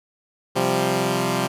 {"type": "chord", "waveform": "10% pulse", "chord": "C suspended fourth", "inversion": "none", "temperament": "equal", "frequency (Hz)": [130.81, 174.61, 196], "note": ["C3", "F3", "G3"], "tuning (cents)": [0, 0, 0], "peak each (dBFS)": -16, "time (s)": [0.55, 1.48], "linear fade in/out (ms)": 20, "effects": ["resampled to 32000 Hz"]}